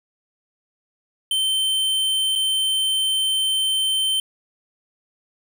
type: tone with dropouts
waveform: square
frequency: 3100 Hz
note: G7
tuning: 20 cents flat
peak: -19 dBFS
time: 1.31-4.2 s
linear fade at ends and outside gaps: 2 ms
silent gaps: 2.354-2.358 s
effects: none